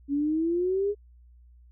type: exponential sweep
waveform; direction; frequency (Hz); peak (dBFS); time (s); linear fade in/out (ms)
sine; up; 277.2 to 418.1; -23; 0.08-0.95; 50
effects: added 60 Hz sine -51 dBFS peak until 1.71 s